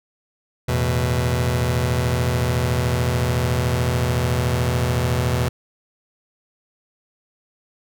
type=chord; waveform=sawtooth; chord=E suspended fourth; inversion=none; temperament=just; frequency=82.41 / 109.88 / 123.61 Hz; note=E2 / A2 / B2; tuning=0 / -2 / +2 cents; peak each=-19 / -22 / -16 dBFS; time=0.68-5.49 s; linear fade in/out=10 ms; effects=none